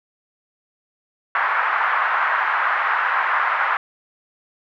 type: band-pass noise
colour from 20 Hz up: pink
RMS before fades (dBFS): -20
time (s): 1.35-3.77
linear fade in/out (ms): 2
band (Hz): 1000 to 1700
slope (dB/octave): 24
effects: none

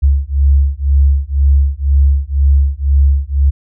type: beating tone pair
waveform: sine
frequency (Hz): 68.6 / 70.6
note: C#2 / C#2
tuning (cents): -17 / +32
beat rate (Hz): 2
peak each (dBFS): -11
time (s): 0.02-3.51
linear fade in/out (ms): 20
effects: none

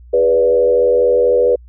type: tone with frequency modulation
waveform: sine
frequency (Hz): 489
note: B4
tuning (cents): -17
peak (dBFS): -9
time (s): 0.13-1.56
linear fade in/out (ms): 10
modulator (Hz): 84.3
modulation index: 0.82
effects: added 60 Hz sine -37 dBFS peak until 1.68 s

